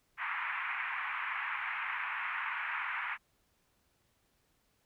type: band-pass noise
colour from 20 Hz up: white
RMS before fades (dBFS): -37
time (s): 0.17-3.18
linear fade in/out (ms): 50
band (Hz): 910 to 2400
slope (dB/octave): 48
effects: pink hiss -74 dBFS RMS until 4.85 s